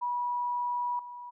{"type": "tone with level steps", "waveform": "sine", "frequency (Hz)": 973, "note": "B5", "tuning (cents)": -26, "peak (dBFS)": [-28, -40], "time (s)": [0.01, 1.31], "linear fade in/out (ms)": 20, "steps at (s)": 0.99, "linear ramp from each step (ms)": 2, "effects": []}